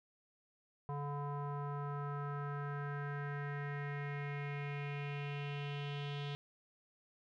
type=tone with low-pass filter sweep; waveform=square; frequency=143.7 Hz; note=D3; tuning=37 cents flat; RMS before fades=-41 dBFS; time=0.89-6.35 s; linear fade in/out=0 ms; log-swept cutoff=960 to 3400 Hz; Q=4; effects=none